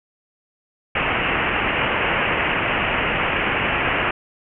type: low-pass noise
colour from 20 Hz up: white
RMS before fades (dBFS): -21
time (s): 0.95-4.11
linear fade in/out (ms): 5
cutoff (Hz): 2900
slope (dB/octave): 96
effects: none